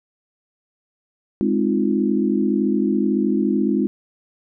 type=chord; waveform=sine; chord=F minor seventh; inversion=first; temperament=equal; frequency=207.7 / 261.6 / 311.1 / 349.2 Hz; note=Ab3 / C4 / Eb4 / F4; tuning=0 / 0 / 0 / 0 cents; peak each=-20 / -22 / -23 / -23 dBFS; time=1.41-3.87 s; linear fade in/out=0 ms; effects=none